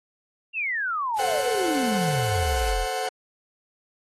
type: exponential sweep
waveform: sine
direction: down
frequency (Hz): 2800 to 36.71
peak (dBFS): -24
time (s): 0.53-2.87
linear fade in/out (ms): 50
type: noise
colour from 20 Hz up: white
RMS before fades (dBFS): -36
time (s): 1.15-2.75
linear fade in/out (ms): 50
type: chord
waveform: 40% pulse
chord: F# diminished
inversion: first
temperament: equal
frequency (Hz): 440 / 523.3 / 740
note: A4 / C5 / F#5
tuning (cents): 0 / 0 / 0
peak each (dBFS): -32 / -31 / -27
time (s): 1.19-3.09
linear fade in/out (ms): 5
effects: AAC 32 kbps